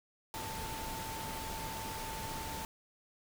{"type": "tone in noise", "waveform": "sine", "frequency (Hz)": 889, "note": "A5", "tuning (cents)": 18, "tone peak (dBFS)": -43, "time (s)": [0.34, 2.65], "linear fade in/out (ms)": 0, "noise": "pink", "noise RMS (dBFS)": -42, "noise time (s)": [0.34, 2.65], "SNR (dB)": -4, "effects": []}